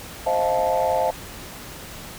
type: chord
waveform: sine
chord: F dominant seventh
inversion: second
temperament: just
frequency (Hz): 523.8 / 628.6 / 698.5 / 873.1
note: C5 / Eb5 / F5 / A5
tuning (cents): +2 / +18 / 0 / -14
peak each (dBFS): -23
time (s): 0.26-1.11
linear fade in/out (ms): 10
effects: tanh soft clip ceiling -11 dBFS + pink hiss -38 dBFS RMS until 2.18 s

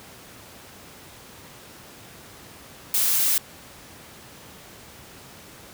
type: noise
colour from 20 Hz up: blue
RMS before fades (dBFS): -21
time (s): 2.94-3.38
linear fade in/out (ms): 2
effects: pink hiss -45 dBFS RMS until 5.73 s + high-pass 80 Hz 12 dB/octave

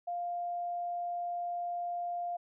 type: tone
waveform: sine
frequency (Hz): 700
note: F5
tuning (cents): +4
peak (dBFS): -33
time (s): 0.07-2.37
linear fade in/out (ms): 10
effects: none

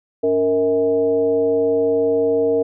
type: tone with frequency modulation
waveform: sine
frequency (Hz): 462.9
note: A#4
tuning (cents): -12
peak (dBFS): -14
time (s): 0.23-2.63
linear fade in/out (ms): 10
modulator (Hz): 180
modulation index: 0.69
effects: none

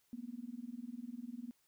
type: tone with tremolo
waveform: sine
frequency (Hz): 240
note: B3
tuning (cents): -49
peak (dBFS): -39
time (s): 0.13-1.51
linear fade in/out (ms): 0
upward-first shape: sine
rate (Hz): 20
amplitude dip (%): 95
effects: white hiss -75 dBFS RMS until 1.67 s

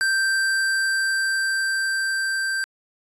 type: tone with level ramp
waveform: square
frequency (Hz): 1568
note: G6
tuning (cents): 0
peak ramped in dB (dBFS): -19 to -23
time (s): 0.01-2.64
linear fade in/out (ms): 0
effects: resampled to 24000 Hz

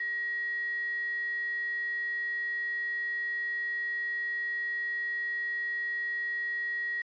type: tone with quantisation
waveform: sine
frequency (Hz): 1900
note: A#6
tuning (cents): +33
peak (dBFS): -30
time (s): 0-7.02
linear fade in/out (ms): 5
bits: 8
effects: resampled to 11025 Hz

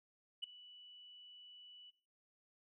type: tone with ADSR envelope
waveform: sine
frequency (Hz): 2960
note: F#7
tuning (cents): 0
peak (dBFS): -35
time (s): 0.42-1.91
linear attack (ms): 19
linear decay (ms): 4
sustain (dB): -20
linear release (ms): 18
effects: noise-tail reverb RT60 0.4 s tail -17 dB re dry + tanh soft clip ceiling -34 dBFS

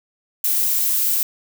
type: noise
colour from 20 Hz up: violet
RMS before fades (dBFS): -19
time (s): 0.44-1.23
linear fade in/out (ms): 2
effects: none

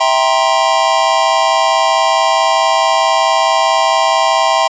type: chord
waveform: square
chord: C dominant seventh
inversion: first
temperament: just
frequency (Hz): 654.1 / 784.9 / 941.9 / 1046.5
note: E5 / G5 / Bb5 / C6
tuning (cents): -14 / +2 / +18 / 0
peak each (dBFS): -16 / -16 / -17 / -16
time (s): 0-4.68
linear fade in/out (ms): 10
effects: resampled to 16000 Hz

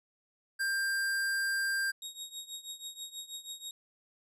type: tone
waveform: square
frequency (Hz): 1589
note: G6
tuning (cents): +23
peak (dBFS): -30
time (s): 0.59-1.92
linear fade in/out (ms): 20
type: tone with tremolo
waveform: 25% pulse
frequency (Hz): 3766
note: A#7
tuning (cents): +17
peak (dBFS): -34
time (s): 2.02-3.71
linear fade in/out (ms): 2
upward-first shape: triangle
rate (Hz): 6.2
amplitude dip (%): 90
effects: resampled to 32000 Hz

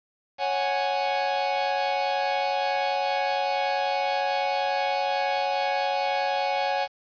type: chord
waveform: 45% pulse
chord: C# suspended fourth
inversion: none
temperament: equal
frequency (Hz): 554.4 / 740 / 830.6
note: C#5 / F#5 / G#5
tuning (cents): 0 / 0 / 0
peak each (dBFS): -29 / -28 / -27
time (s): 0.38-6.88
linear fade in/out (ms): 50
effects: resampled to 11025 Hz + 8-bit

